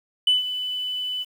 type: tone with ADSR envelope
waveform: sine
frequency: 2996 Hz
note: F#7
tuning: 21 cents sharp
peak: -12 dBFS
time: 0.27-1.25 s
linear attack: 4 ms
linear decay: 150 ms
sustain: -13 dB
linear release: 33 ms
effects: tanh soft clip ceiling -12 dBFS + 8-bit